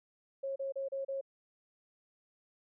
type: tone bursts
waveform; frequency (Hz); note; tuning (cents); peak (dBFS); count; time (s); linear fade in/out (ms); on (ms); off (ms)
sine; 544; C#5; -33; -34; 5; 0.43-1.212; 10; 130; 33
effects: none